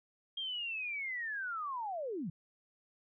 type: linear sweep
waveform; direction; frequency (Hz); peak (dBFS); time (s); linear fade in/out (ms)
sine; down; 3235 to 140.5; -36; 0.37-2.3; 5
effects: none